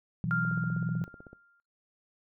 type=chord; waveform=sine; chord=B suspended fourth; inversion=none; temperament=just; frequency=123.47 / 164.63 / 185.21 Hz; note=B2 / E3 / F#3; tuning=0 / -2 / +2 cents; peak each=-34 / -31 / -35 dBFS; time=0.24-1.04 s; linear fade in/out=0 ms
type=tone with exponential decay; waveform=sine; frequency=1396.9 Hz; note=F6; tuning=in tune; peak=-26 dBFS; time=0.31-1.6 s; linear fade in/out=0 ms; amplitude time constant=280 ms
type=click train; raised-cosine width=2 ms; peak=-34 dBFS; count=15; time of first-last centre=0.45-1.331 s; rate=15.9 Hz
effects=noise-tail reverb RT60 0.3 s tail -24 dB re dry